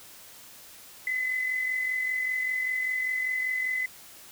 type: tone with amplitude modulation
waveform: sine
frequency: 2022 Hz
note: B6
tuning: 40 cents sharp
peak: -24 dBFS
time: 1.07-3.86 s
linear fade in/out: 2 ms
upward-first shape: sine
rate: 45.1 Hz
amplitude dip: 45%
effects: white hiss -49 dBFS RMS until 4.31 s

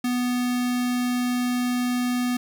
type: tone with notch filter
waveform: square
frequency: 246.9 Hz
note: B3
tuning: in tune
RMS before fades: -24 dBFS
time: 0.04-2.37 s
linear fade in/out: 5 ms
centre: 600 Hz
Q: 1.5
effects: 9-bit

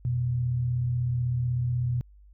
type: tone pair together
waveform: sine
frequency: 87.31 / 123.47 Hz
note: F2 / B2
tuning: 0 / 0 cents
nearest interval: tritone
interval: 600 cents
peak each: -35 / -24 dBFS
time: 0.05-2.01 s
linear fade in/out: 0 ms
effects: added 50 Hz sine -50 dBFS peak until 2.33 s

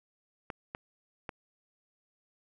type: clicks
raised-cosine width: 0.5 ms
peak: -22 dBFS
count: 3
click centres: 0.502 / 0.749 / 1.292 s
effects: none

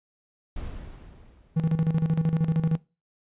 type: noise with exponential decay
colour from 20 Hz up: brown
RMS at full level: -33 dBFS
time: 0.56-2.17 s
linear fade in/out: 5 ms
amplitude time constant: 350 ms
type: tone with tremolo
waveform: triangle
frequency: 161.3 Hz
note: E3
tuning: 37 cents flat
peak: -17 dBFS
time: 1.56-2.77 s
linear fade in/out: 10 ms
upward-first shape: square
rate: 13 Hz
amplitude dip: 70%
effects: noise-tail reverb RT60 0.3 s tail -22 dB re dry + resampled to 8000 Hz

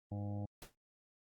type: harmonic tone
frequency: 102.2 Hz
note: G#2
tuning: 27 cents flat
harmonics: 1 / 2 / 3 / 5 / 6 / 7 / 8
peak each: -39 / -45 / -49 / -53 / -55 / -56 / -57 dBFS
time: 0.11-0.46 s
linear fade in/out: 10 ms
type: noise with exponential decay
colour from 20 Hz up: pink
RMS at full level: -46 dBFS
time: 0.62-0.75 s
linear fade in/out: 2 ms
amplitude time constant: 28 ms
effects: Opus 32 kbps

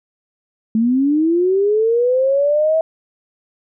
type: linear sweep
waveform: sine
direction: up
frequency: 216.2 to 650 Hz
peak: -12 dBFS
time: 0.75-2.81 s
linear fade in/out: 2 ms
effects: none

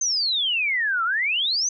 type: exponential two-way sweep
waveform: sine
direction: down then up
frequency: 6340 to 1303 to 6340 Hz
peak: -20 dBFS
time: 0.01-1.69 s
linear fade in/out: 5 ms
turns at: 1.04 s
effects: none

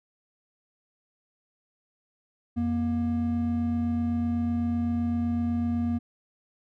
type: tone pair together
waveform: triangle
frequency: 88.3 / 237 Hz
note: F2 / A#3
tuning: +20 / +29 cents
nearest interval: octave + perfect fourth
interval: 1709 cents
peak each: -29 / -23 dBFS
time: 2.56-5.99 s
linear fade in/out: 20 ms
effects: none

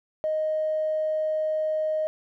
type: tone with tanh clipping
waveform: triangle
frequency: 622.3 Hz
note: D#5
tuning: in tune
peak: -23 dBFS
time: 0.24-2.07 s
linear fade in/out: 0 ms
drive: 4 dB
effects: none

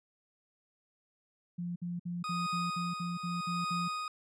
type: tone bursts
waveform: sine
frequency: 174.61 Hz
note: F3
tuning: in tune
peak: -34 dBFS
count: 10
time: 1.58-3.884 s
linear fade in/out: 10 ms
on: 180 ms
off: 56 ms
type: tone with tremolo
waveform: 40% pulse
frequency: 1244.5 Hz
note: D#6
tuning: in tune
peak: -31 dBFS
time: 2.24-4.08 s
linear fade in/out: 2 ms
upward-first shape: triangle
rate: 0.84 Hz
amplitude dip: 65%
effects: low-pass 7000 Hz 12 dB/octave

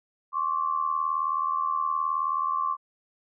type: tone pair together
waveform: sine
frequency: 1066 / 1145 Hz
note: C6 / D6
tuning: +32 / -44 cents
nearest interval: minor second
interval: 124 cents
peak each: -27 dBFS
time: 0.32-2.77 s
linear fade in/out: 50 ms
effects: none

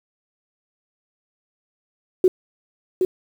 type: tone with echo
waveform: sine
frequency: 370 Hz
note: F#4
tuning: in tune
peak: -10 dBFS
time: 2.24-2.28 s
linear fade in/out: 2 ms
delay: 770 ms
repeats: 1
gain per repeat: -5 dB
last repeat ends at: 3.05 s
effects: 7-bit

